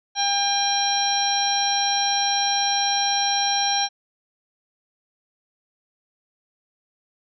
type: harmonic tone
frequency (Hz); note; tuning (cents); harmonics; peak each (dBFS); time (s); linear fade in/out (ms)
802; G5; +39; 1 / 2 / 3 / 4 / 5 / 7; -23 / -31 / -33 / -29 / -25 / -25; 0.15-3.89; 50
effects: none